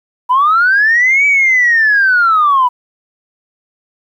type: linear two-way sweep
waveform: sine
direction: up then down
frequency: 967 to 2300 to 967 Hz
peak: -6 dBFS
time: 0.29-2.69 s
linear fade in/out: 20 ms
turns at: 1.26 s
effects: tanh soft clip ceiling -3 dBFS + 8-bit